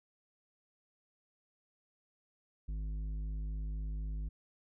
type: tone with tanh clipping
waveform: sine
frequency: 52 Hz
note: G#1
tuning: 3 cents sharp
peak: -37 dBFS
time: 2.68-4.29 s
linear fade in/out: 10 ms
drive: 9 dB
effects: none